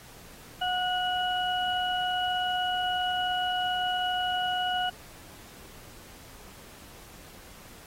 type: harmonic tone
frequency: 730 Hz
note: F#5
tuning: 24 cents flat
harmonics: 1 / 2 / 4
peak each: -28 / -33 / -31 dBFS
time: 0.61-4.9 s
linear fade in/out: 10 ms
effects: pink hiss -50 dBFS RMS until 7.86 s + AAC 48 kbps